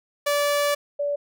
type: tone pair in turn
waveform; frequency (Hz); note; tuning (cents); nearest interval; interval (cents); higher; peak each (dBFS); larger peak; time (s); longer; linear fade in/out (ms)
sawtooth / sine; 579 / 576.6; D5 / D5; -25 / -32; unison; 7; first; -16 / -22; first; 0.26-0.75 / 0.99-1.16; first; 10
effects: none